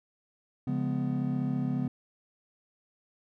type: chord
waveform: triangle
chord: C# dominant seventh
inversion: none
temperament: just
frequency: 138.59 / 173.24 / 207.9 / 249.5 Hz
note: C#3 / E#3 / G#3 / B3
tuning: 0 / -14 / +2 / +18 cents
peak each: -30 / -34 / -34 / -29 dBFS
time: 0.67-1.88 s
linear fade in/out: 5 ms
effects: none